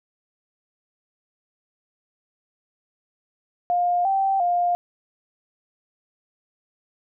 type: tone with pitch steps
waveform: sine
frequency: 707 / 778 / 704 Hz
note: F5 / G5 / F5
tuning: +21 / -13 / +14 cents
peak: -18 dBFS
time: 3.7-4.75 s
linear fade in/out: 0 ms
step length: 350 ms
effects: none